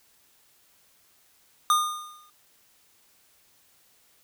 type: tone with exponential decay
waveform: square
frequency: 1219 Hz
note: D#6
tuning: 36 cents flat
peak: -17 dBFS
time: 1.7-2.3 s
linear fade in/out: 1 ms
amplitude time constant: 130 ms
effects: white hiss -62 dBFS RMS until 4.23 s